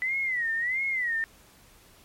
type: tone with vibrato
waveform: sine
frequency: 1978 Hz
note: B6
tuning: 2 cents sharp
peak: -25 dBFS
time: 0.02-1.24 s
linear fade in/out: 0 ms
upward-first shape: sine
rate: 1.5 Hz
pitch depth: 160 cents each way
effects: pink hiss -56 dBFS RMS until 2.04 s + MP3 64 kbps